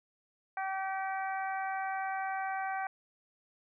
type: harmonic tone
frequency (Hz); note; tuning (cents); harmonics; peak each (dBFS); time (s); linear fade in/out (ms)
384.4; G4; -34; 2 / 3 / 4 / 5 / 6; -34 / -43 / -40 / -45 / -47; 0.57-2.87; 2
effects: none